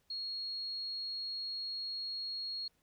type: tone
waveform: sine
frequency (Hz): 4300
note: C8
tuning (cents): +47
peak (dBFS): -37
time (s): 0.1-2.68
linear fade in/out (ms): 5
effects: pink hiss -75 dBFS RMS until 2.82 s